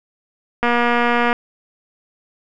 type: click train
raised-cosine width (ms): 0.5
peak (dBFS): -3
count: 168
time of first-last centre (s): 0.63-1.329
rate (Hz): 239
effects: none